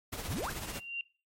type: noise with tremolo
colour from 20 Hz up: pink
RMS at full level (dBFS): -37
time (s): 0.12-0.8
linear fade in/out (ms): 10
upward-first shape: triangle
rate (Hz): 16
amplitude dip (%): 60
type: exponential sweep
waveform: sine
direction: up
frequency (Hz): 63.1 to 1769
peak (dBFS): -34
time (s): 0.28-0.5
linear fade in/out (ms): 5
type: tone with exponential growth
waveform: sine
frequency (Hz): 2769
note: F7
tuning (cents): -15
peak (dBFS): -31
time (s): 0.45-1.01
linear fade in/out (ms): 2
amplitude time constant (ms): 120
effects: noise-tail reverb RT60 0.4 s tail -22 dB re dry + MP3 64 kbps